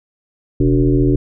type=tone with frequency modulation; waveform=sine; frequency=207.7 Hz; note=G#3; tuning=in tune; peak=-10 dBFS; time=0.6-1.16 s; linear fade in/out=5 ms; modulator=80.2 Hz; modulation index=2.3; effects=none